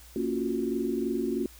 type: chord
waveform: sine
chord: Gb major seventh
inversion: first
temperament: just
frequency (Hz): 231.2 / 277.5 / 346.9 / 370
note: Bb3 / Db4 / F4 / Gb4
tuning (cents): -14 / +2 / -12 / 0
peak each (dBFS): -32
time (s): 0.16-1.46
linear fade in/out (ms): 2
effects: added 60 Hz sine -51 dBFS peak until 1.59 s + white hiss -53 dBFS RMS until 1.59 s